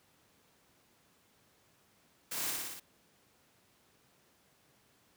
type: noise with echo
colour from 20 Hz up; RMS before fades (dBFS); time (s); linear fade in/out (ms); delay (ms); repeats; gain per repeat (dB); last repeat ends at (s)
white; -38; 2.31-2.51; 10; 58; 5; -2; 2.8
effects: pink hiss -68 dBFS RMS until 5.16 s + high-pass 100 Hz 12 dB/octave